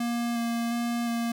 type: tone with vibrato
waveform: square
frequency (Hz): 235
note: A#3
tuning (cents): +14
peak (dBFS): -27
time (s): 0-1.32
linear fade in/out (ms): 5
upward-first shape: square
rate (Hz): 1.4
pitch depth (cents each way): 11
effects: none